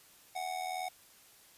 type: tone with amplitude modulation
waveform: square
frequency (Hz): 740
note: F#5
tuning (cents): 0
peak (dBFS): -33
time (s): 0.35-0.89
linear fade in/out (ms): 10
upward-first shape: sine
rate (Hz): 81.6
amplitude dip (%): 70
effects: white hiss -60 dBFS RMS until 1.57 s + resampled to 32000 Hz